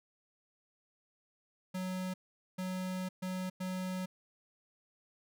square tone bursts at uneven times, 185 Hz, F#3, in tune, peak -36 dBFS, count 4, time 1.74-2.14 / 2.58-3.09 / 3.22-3.5 / 3.6-4.06 s, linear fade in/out 10 ms, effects none

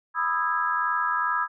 sine chord, E major seventh, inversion second, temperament just, 988.9 / 1236.1 / 1318.5 / 1648.1 Hz, B5 / D#6 / E6 / G#6, +2 / -12 / 0 / -14 cents, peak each -28 dBFS, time 0.14-1.48 s, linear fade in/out 50 ms, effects none

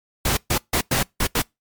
pink noise bursts at uneven times, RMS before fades -20 dBFS, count 6, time 0.25-0.37 / 0.5-0.58 / 0.73-0.81 / 0.91-1.03 / 1.2-1.27 / 1.35-1.42 s, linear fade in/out 5 ms, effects noise-tail reverb RT60 0.2 s tail -26 dB re dry + MP3 96 kbps

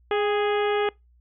harmonic tone with a mistuned harmonic, 415.3 Hz, G#4, in tune, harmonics 1 / 2 / 3 / 4 / 5 / 6 / 7 / 8, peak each -22 / -28 / -32 / -34 / -36 / -38 / -39 / -40 dBFS, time 0.11-0.89 s, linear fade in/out 2 ms, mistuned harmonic 2, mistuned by -40 cents, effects noise-tail reverb RT60 0.2 s tail -25 dB re dry + added 60 Hz sine -55 dBFS peak until 1.2 s

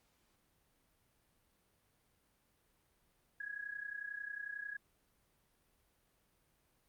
sine tone with amplitude modulation, 1665 Hz, G#6, 4 cents sharp, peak -38 dBFS, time 3.4-4.77 s, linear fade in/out 5 ms, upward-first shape sine, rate 31.1 Hz, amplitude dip 80%, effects pink hiss -75 dBFS RMS until 6.88 s + Opus 48 kbps

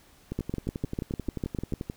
two click trains, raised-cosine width 3 ms, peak -16 / -19 dBFS, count 10 / 19, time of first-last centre 0.39-1.737 / 0.32-1.899 s, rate 6.68 / 11.4 Hz, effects pink hiss -58 dBFS RMS until 1.96 s

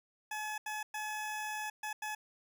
20% pulse tone bursts at uneven times, 853 Hz, G#5, 46 cents sharp, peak -32 dBFS, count 5, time 0.31-0.58 / 0.66-0.83 / 0.94-1.7 / 1.83-1.93 / 2.02-2.15 s, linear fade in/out 5 ms, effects none

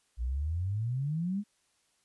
sine exponential sweep, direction up, 56.6 to 212.7 Hz, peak -29 dBFS, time 0.17-1.44 s, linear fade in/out 50 ms, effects white hiss -72 dBFS RMS until 2.04 s + resampled to 24000 Hz

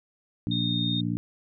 harmonic tone, 58.5 Hz, A#1, 7 cents sharp, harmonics 2 / 3 / 4 / 5, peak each -30 / -30 / -32 / -32 dBFS, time 0.47-1.17 s, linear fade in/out 0 ms
sine tone, 3678 Hz, A#7, 24 cents flat, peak -28 dBFS, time 0.51-1.01 s, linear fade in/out 5 ms
effects none

